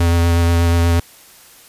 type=tone with vibrato; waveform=square; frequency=85 Hz; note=F2; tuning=46 cents flat; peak=-12 dBFS; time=0-1 s; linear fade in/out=5 ms; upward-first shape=sine; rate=8.3 Hz; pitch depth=14 cents each way; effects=white hiss -44 dBFS RMS until 1.68 s + resampled to 32000 Hz